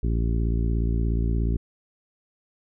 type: harmonic tone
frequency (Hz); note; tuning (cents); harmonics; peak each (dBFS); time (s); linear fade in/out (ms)
56.9; A#1; -41; 1 / 2 / 3 / 4 / 5 / 6 / 7; -22 / -28 / -32 / -34 / -36 / -38 / -39; 0.03-1.57; 5
effects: none